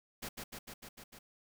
pink noise with echo, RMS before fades -42 dBFS, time 0.22-0.29 s, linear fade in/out 10 ms, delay 150 ms, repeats 6, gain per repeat -2 dB, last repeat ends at 1.19 s, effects none

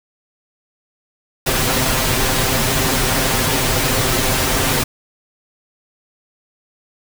pink noise with comb filter, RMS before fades -17 dBFS, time 1.46-4.84 s, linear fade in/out 10 ms, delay 7.7 ms, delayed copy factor +0.75, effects none

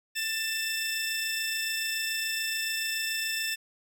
20% pulse tone pair together, 1779 / 2655 Hz, A6 / E7, +19 / +12 cents, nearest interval perfect fifth, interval 693 cents, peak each -27 dBFS, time 0.15-3.56 s, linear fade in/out 20 ms, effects none

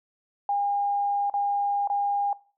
sine tone with dropouts, 809 Hz, G#5, 46 cents flat, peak -22 dBFS, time 0.49-2.33 s, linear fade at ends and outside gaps 2 ms, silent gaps 1.299-1.339 / 1.875-1.899 s, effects noise-tail reverb RT60 0.4 s tail -21 dB re dry

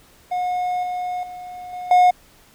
triangle tone with level steps, 723 Hz, F#5, 40 cents flat, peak -18 / -21 / -30 / -26 / -8 dBFS, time 0.31-2.11 s, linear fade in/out 10 ms, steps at 0.83 / 1.23 / 1.73 / 1.91 s, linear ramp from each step 2 ms, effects pink hiss -52 dBFS RMS until 2.54 s

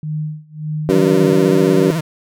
sine tone with tremolo, 153.4 Hz, D#3, 24 cents flat, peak -18 dBFS, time 0.03-1.33 s, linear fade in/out 2 ms, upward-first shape sine, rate 1.7 Hz, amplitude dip 95%
harmonic tone, 94.9 Hz, F#2, 44 cents sharp, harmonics 2 / 3 / 4 / 5 / 6, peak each -19 / -16 / -14 / -19 / -24 dBFS, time 0.89-1.91 s, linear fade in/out 0 ms
40% pulse tone with vibrato, 161.5 Hz, E3, 35 cents flat, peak -16 dBFS, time 0.89-2.01 s, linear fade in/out 10 ms, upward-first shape sine, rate 16 Hz, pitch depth 110 cents each way
effects none

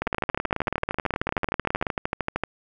two click trains, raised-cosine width 0.5 ms, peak -10 / -9 dBFS, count 35 / 32, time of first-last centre 0.02-1.868 / 0.07-2.436 s, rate 18.4 / 13.1 Hz, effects none

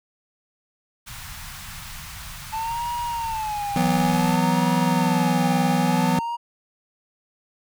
pink band-stop noise, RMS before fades -37 dBFS, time 1.06-4.37 s, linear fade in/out 20 ms, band 160 to 910 Hz, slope 24 dB/octave
triangle tone with vibrato, 875 Hz, A5, 10 cents flat, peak -23 dBFS, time 2.52-6.37 s, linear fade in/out 20 ms, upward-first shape sine, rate 0.57 Hz, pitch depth 150 cents each way
square chord, E suspended second, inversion none, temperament just, 164.81 / 185.42 / 247.2 Hz, E3 / F#3 / B3, 0 / +4 / +2 cents, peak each -24 dBFS, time 3.76-6.19 s, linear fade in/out 2 ms
effects none

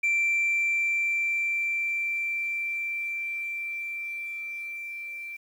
sine tone with level ramp, 2349 Hz, D7, in tune, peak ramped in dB -19 to -35 dBFS, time 0.03-5.37 s, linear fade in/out 10 ms, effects tanh soft clip ceiling -20 dBFS + 9-bit

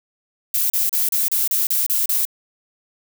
violet noise bursts, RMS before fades -19 dBFS, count 9, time 0.54-2.252 s, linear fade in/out 2 ms, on 160 ms, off 34 ms, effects none

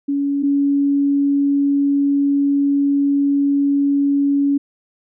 sine tone pair in turn, 281.7 / 281.7 Hz, C#4 / C#4, +28 / +28 cents, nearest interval unison, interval 0 cents, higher neither, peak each -16 / -13 dBFS, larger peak second, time 0.08-0.43 / 0.43-4.58 s, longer second, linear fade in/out 10 ms, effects none

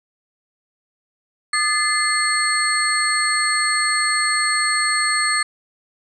sine tone cluster, 1225 / 1736 / 2069 / 4340 / 8400 Hz, D#6 / A6 / C7 / C#8 / C9, -27 / -24 / -20 / -37 / +6 cents, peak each -23 dBFS, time 1.53-5.43 s, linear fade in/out 5 ms, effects none

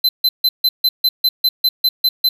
square tone bursts, 4055 Hz, B7, 45 cents sharp, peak -11 dBFS, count 12, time 0.04-2.29 s, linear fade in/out 5 ms, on 50 ms, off 150 ms, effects none

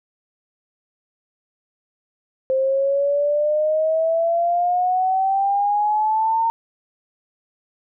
sine exponential sweep, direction up, 523.3 to 917 Hz, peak -16 dBFS, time 2.5-6.5 s, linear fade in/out 0 ms, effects none

